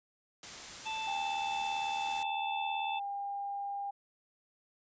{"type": "noise", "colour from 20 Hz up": "white", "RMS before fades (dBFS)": -45, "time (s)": [0.43, 2.23], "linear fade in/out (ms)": 2}
{"type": "harmonic tone", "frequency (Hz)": 880, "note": "A5", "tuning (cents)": 0, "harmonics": [1, 3, 4], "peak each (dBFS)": [-37, -40, -43], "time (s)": [0.85, 3], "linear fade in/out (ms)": 20}
{"type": "tone", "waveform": "sine", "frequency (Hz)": 802, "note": "G5", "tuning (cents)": 39, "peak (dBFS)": -35, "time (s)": [1.07, 3.91], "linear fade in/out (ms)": 10}
{"effects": ["resampled to 16000 Hz"]}